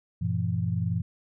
sine tone cluster, 96.8 / 117.9 / 168.5 Hz, G2 / A#2 / E3, -21 / +20 / +38 cents, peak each -29 dBFS, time 0.21-1.02 s, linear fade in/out 10 ms, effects none

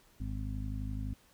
harmonic tone, 51.8 Hz, G#1, 4 cents flat, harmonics 1 / 2 / 3 / 4 / 5, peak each -37 / -39 / -49 / -46 / -44 dBFS, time 0.2-1.14 s, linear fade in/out 5 ms, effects pink hiss -64 dBFS RMS until 1.33 s

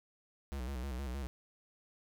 square tone with vibrato, 65.41 Hz, C2, in tune, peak -38 dBFS, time 0.52-1.27 s, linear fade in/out 0 ms, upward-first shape square, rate 6.4 Hz, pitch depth 100 cents each way, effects none

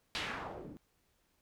white noise with low-pass filter sweep, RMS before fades -42 dBFS, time 0.15-0.77 s, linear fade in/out 0 ms, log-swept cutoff 4000 to 210 Hz, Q 1.5, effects pink hiss -75 dBFS RMS until 1.41 s

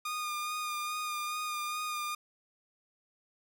sawtooth tone with vibrato, 1219 Hz, D#6, 36 cents flat, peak -30 dBFS, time 0.05-2.15 s, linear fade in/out 5 ms, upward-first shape sine, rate 2.4 Hz, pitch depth 22 cents each way, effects none

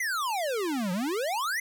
square exponential two-way sweep, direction down then up, 2093 to 173.1 to 2093 Hz, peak -28 dBFS, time 0-1.6 s, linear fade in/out 5 ms, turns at 0.92 s, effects none

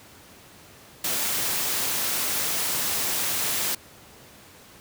white noise, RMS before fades -26 dBFS, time 1.04-3.75 s, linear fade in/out 5 ms, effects pink hiss -49 dBFS RMS until 4.8 s + high-pass 80 Hz 12 dB/octave

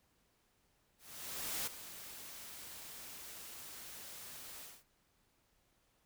white noise with ADSR envelope, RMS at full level -38 dBFS, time 0.98-4.84 s, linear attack 690 ms, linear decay 9 ms, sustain -12 dB, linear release 220 ms, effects pink hiss -75 dBFS RMS until 6.05 s

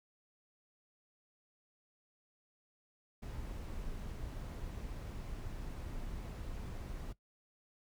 brown noise, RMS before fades -43 dBFS, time 3.22-7.13 s, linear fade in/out 10 ms, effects noise-tail reverb RT60 0.1 s tail -18 dB re dry

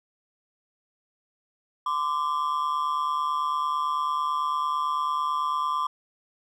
triangle ring-modulated tone, 1101 Hz, C#6, 12 cents flat, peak -19 dBFS, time 1.86-5.87 s, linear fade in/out 5 ms, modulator 74.5 Hz, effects none

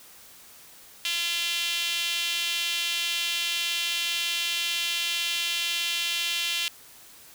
sawtooth tone with high-pass filter, 341.9 Hz, F4, 37 cents flat, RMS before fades -28 dBFS, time 1.05-6.68 s, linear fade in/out 0 ms, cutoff 3000 Hz, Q 3.1, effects white hiss -50 dBFS RMS until 7.34 s

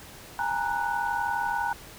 sine tone cluster, 815 / 907 / 947 / 1480 Hz, G#5 / A#5 / A#5 / F#6, -33 / -48 / +27 / 0 cents, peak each -31 dBFS, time 0.39-1.73 s, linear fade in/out 2 ms, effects pink hiss -46 dBFS RMS until 1.98 s

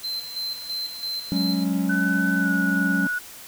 triangle tone with tremolo, 4095 Hz, C8, 38 cents flat, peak -25 dBFS, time 0.03-1.65 s, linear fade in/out 20 ms, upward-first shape square, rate 3 Hz, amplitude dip 60%
triangle chord, F# suspended second, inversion none, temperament equal, 185 / 207.7 / 277.2 Hz, F#3 / G#3 / C#4, 0 / 0 / 0 cents, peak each -22 / -25 / -23 dBFS, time 1.32-3.07 s, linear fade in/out 0 ms
sine tone with pitch glide, 1503 to 1466.1 Hz, F#6 to F#6, +27 to -16 cents, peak -23 dBFS, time 1.89-3.19 s, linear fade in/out 10 ms, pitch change -43 cents, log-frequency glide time 2.38-2.51 s
effects white hiss -42 dBFS RMS until 3.47 s

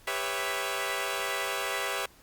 10% pulse chord, C# half-diminished seventh, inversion second, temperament equal with one note detuned, 397.5 / 493.9 / 554.4 / 659.3 Hz, G4 / B4 / C#5 / E5, +24 / 0 / 0 / 0 cents, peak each -27 dBFS, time 0.07-2.06 s, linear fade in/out 5 ms, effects pink hiss -57 dBFS RMS until 2.22 s + Opus 48 kbps

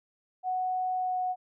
sine tone with pitch glide, 740 to 735.3 Hz, F#5 to F#5, 0 to -11 cents, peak -27 dBFS, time 0.43-1.36 s, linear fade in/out 50 ms, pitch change -11 cents, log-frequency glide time 0.95-1.18 s, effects none

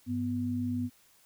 sine tone pair together, 100.74 / 246.9 Hz, G2 / B3, +48 / 0 cents, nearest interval octave + major third, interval 1552 cents, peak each -35 / -30 dBFS, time 0.06-0.9 s, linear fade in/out 50 ms, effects white hiss -63 dBFS RMS until 1.25 s

